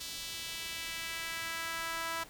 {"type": "tone with high-pass filter sweep", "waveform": "sawtooth", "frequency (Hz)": 329.6, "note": "E4", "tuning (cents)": 0, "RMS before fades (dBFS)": -39, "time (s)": [0, 2.24], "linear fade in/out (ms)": 10, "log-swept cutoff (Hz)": [4000, 1100], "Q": 1.4, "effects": ["pink hiss -54 dBFS RMS until 2.29 s"]}